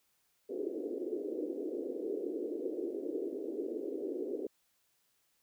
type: band-pass noise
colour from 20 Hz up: white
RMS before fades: -38 dBFS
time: 0.49-4.47 s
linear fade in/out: 5 ms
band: 290 to 460 Hz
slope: 48 dB/octave
effects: white hiss -75 dBFS RMS until 5.42 s